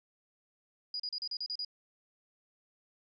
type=tone bursts; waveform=sine; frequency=4900 Hz; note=D#8; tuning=27 cents flat; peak=-34 dBFS; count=8; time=0.94-1.648 s; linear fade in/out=2 ms; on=57 ms; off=36 ms; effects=none